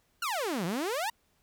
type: exponential two-way sweep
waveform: sawtooth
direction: down then up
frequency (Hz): 1472 to 160.5 to 964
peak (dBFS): -26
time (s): 0.22-1.1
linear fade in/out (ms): 5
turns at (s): 0.65
effects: pink hiss -71 dBFS RMS until 1.42 s